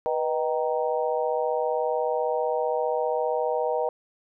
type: harmonic tone with a mistuned harmonic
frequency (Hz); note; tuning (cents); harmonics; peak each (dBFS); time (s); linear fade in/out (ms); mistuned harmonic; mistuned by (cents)
155.56; D#3; 0; 3 / 4 / 5 / 6; -26 / -28 / -30 / -32; 0.06-3.89; 0; 3; +75
effects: none